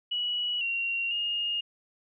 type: tone with pitch steps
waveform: sine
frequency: 2930 / 2754 / 2843 Hz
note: F#7 / F7 / F7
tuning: -18 / -25 / +30 cents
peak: -27 dBFS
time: 0.11-1.61 s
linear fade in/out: 10 ms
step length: 500 ms
effects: none